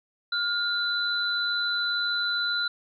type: tone pair together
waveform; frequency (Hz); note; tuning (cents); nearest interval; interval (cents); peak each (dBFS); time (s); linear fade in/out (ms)
sine; 1414 / 3999; F6 / B7; +21 / +21; octave + tritone; 1800; -27; 0.32-2.68; 5
effects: none